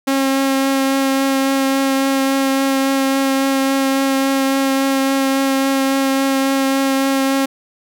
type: tone with vibrato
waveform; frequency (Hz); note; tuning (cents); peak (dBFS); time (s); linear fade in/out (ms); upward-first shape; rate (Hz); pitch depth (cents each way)
sawtooth; 270.4; C#4; -43; -10; 0.07-7.46; 10; triangle; 3.6; 13
effects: none

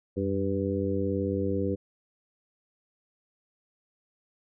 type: harmonic tone with a mistuned harmonic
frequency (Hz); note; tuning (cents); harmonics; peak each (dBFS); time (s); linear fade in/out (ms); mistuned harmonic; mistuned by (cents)
98.2; G2; +4; 1 / 2 / 3 / 4 / 5; -32 / -32 / -32 / -32 / -32; 0.16-1.76; 20; 1; -110
effects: none

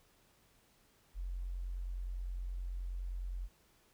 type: tone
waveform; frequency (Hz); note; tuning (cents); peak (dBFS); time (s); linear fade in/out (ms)
sine; 44.8; F1; +45; -37; 1.14-3.49; 50
effects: pink hiss -69 dBFS RMS until 3.93 s

